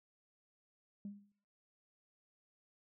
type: tone with exponential decay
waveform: sine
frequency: 202.6 Hz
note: G#3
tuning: 43 cents flat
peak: -39 dBFS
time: 1.05-1.32 s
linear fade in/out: 2 ms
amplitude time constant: 58 ms
effects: noise-tail reverb RT60 0.5 s tail -17 dB re dry + tanh soft clip ceiling -37 dBFS